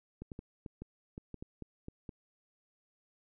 clicks, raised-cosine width 3 ms, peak -30 dBFS, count 11, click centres 0.22 / 0.318 / 0.391 / 0.662 / 0.82 / 1.179 / 1.343 / 1.425 / 1.623 / 1.884 / 2.092 s, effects none

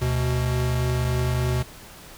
square tone pair together, 74.3 / 124.96 Hz, D2 / B2, +21 / +21 cents, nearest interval major sixth, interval 900 cents, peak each -27 / -23 dBFS, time 0.01-1.63 s, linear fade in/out 10 ms, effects pink hiss -44 dBFS RMS until 2.17 s

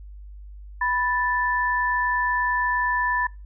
sine tone pair together, 987 / 1758.6 Hz, B5 / A6, -1 / -1 cents, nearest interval minor seventh, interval 1000 cents, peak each -23 dBFS, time 0.81-3.27 s, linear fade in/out 5 ms, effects noise-tail reverb RT60 0.3 s tail -25 dB re dry + added 50 Hz sine -38 dBFS peak until 3.45 s

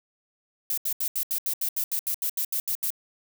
violet noise bursts, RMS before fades -27 dBFS, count 15, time 0.7-2.904 s, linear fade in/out 2 ms, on 76 ms, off 76 ms, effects none

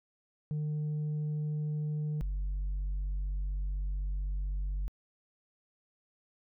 sine tone pair in turn, 151.1 / 47.91 Hz, D3 / G1, +50 / -39 cents, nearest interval octave + minor sixth, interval 1989 cents, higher first, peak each -28 dBFS, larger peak neither, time 0.51-2.21 / 2.21-4.88 s, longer second, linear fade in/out 0 ms, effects tanh soft clip ceiling -30 dBFS

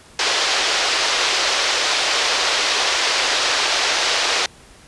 white band-pass noise, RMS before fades -19 dBFS, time 0.19-4.46 s, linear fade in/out 2 ms, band 390 to 5400 Hz, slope 24 dB/octave, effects pink hiss -46 dBFS RMS until 4.87 s + resampled to 24000 Hz

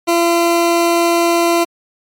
20% pulse tone, 340.5 Hz, F4, 44 cents flat, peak -6 dBFS, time 0.07-1.65 s, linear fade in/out 20 ms, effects MP3 64 kbps

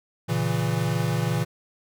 square chord, A# diminished, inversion none, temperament equal, 116.54 / 138.59 / 164.81 Hz, A#2 / C#3 / E3, 0 / 0 / 0 cents, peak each -27 / -29 / -27 dBFS, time 0.28-1.45 s, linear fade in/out 20 ms, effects none

